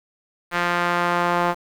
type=tone with band-pass filter sweep; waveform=sawtooth; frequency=174.61 Hz; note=F3; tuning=in tune; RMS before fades=-21 dBFS; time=0.51-1.55 s; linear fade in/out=50 ms; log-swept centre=1600 to 950 Hz; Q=1.4; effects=7-bit